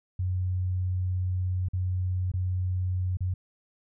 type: tone with dropouts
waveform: sine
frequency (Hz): 91.7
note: F#2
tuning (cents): -15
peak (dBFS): -25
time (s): 0.19-3.34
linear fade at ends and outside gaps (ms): 5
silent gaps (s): 1.686-1.733 / 2.317-2.337 / 3.171-3.206
effects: none